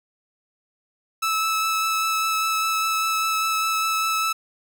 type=tone with vibrato; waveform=sawtooth; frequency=1307 Hz; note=E6; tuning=15 cents flat; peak=-17 dBFS; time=1.22-4.33 s; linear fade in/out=10 ms; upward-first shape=sine; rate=5 Hz; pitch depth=9 cents each way; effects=9-bit